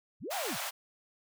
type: linear two-way sweep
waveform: sine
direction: up then down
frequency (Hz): 66.6 to 830.6 to 66.6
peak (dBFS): -36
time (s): 0.2-0.58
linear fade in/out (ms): 50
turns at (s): 0.35
type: high-pass noise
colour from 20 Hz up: pink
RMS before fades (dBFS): -37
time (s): 0.3-0.71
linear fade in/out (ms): 20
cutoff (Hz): 610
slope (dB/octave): 48
effects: none